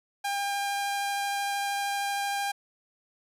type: tone with vibrato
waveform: sawtooth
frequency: 802 Hz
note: G5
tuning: 39 cents sharp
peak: -24 dBFS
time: 0.24-2.52 s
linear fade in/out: 10 ms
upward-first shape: triangle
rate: 13 Hz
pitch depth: 8 cents each way
effects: resampled to 32000 Hz